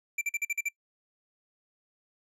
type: tone bursts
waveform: square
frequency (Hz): 2349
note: D7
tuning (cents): 0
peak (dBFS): -28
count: 7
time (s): 0.18-0.687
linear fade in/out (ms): 5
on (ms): 33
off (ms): 46
effects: noise-tail reverb RT60 0.1 s tail -24 dB re dry + low-pass 11000 Hz 12 dB/octave